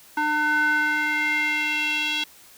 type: tone with band-pass filter sweep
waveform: square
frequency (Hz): 301.4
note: D4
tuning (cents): +45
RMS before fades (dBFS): -23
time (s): 0.17-2.24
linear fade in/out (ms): 5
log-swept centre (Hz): 1200 to 3200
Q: 4.3
effects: white hiss -50 dBFS RMS until 2.57 s